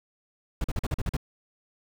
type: noise bursts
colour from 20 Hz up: brown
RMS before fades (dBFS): -27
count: 8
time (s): 0.61-1.167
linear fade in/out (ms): 2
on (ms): 32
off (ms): 43
effects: none